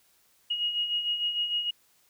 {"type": "beating tone pair", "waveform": "sine", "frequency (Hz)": [2877, 2883.6], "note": ["F#7", "F#7"], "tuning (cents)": [-49, -45], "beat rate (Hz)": 6.6, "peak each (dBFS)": [-35, -27], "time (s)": [0.5, 1.71], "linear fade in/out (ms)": 10, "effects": ["white hiss -65 dBFS RMS until 2.09 s"]}